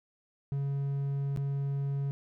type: tone with dropouts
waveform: triangle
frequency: 139.4 Hz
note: C#3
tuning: 10 cents sharp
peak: -27 dBFS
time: 0.52-2.11 s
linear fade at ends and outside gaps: 0 ms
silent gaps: 1.362-1.373 s
effects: none